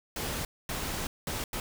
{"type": "noise bursts at uneven times", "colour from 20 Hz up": "pink", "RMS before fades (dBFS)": -34, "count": 4, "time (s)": [[0.16, 0.45], [0.69, 1.07], [1.27, 1.44], [1.53, 1.6]], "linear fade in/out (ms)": 2, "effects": []}